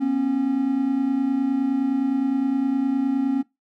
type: tone pair together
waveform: triangle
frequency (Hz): 242.9 / 272.6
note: B3 / C#4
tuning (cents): -29 / -29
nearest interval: major second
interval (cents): 200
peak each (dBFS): -24 / -18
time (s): 0-3.43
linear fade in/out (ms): 20
effects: noise-tail reverb RT60 0.2 s tail -22 dB re dry